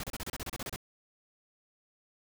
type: noise bursts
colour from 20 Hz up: pink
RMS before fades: -38 dBFS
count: 12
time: 0-0.761 s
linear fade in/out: 2 ms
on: 35 ms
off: 31 ms
effects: none